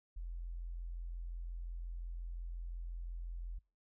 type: tone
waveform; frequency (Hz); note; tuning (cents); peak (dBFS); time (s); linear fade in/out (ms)
sine; 42.83; F1; -33; -40; 0.16-3.59; 10
effects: noise-tail reverb RT60 0.3 s tail -25 dB re dry